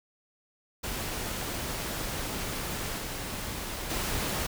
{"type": "noise with level steps", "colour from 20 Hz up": "pink", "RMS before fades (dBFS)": [-34, -36, -31], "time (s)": [0.83, 4.47], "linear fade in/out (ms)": 10, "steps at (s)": [2.98, 3.9], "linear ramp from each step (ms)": 5, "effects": []}